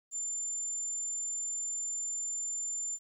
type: tone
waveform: sine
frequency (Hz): 7180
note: A8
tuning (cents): +34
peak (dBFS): -33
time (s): 0.11-2.99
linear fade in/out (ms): 50
effects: 11-bit